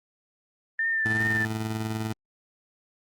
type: tone with vibrato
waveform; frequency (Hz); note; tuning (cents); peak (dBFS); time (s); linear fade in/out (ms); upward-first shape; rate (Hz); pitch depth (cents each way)
sine; 1790; A6; +29; -23; 0.79-1.45; 2; triangle; 2.6; 36
type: tone with tremolo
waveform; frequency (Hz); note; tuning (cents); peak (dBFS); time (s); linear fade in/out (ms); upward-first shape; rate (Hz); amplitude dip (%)
20% pulse; 110; A2; 0; -22; 1.05-2.13; 10; square; 20; 35
effects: Opus 32 kbps